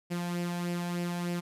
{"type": "tone with flanger", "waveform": "sawtooth", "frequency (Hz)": 174.61, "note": "F3", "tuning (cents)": 0, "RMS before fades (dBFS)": -33, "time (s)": [0.1, 1.41], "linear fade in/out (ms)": 20, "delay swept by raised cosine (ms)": [0.38, 1.26], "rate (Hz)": 3.3, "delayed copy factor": 0.5, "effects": ["resampled to 32000 Hz"]}